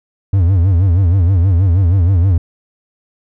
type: tone with vibrato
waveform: triangle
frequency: 90.8 Hz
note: F#2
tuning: 32 cents flat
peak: -6 dBFS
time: 0.33-2.38 s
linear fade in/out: 5 ms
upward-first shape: sine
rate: 6.3 Hz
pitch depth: 160 cents each way
effects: none